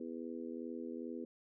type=harmonic tone; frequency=82.41 Hz; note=E2; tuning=in tune; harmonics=3 / 4 / 5 / 6; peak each=-44 / -46 / -48 / -50 dBFS; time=0-1.25 s; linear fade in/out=5 ms; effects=none